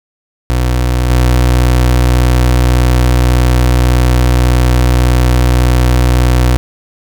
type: tone with level steps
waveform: 30% pulse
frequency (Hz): 61.74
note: B1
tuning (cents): 0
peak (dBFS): -7 / -4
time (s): 0.5-6.57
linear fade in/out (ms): 0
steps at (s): 1.1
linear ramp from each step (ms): 2
effects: none